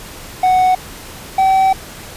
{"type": "tone pair in turn", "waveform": "triangle", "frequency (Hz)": [741, 766.2], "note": ["F#5", "G5"], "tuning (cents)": [2, -40], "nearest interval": "minor second", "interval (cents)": 58, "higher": "second", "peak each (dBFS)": -7, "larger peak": "neither", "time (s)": [[0.43, 0.75], [1.38, 1.73]], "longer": "second", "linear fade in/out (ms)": 5, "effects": ["pink hiss -33 dBFS RMS until 2.16 s", "resampled to 32000 Hz"]}